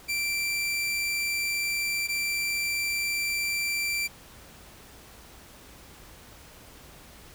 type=tone pair in turn; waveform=sawtooth; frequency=2349 / 2349 Hz; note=D7 / D7; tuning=0 / 0 cents; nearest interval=unison; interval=0 cents; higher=neither; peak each=-23 dBFS; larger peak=neither; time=0.08-2.08 / 2.08-4.08 s; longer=neither; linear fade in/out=20 ms; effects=added 58 Hz sine -58 dBFS peak until 7.34 s + pink hiss -50 dBFS RMS until 7.34 s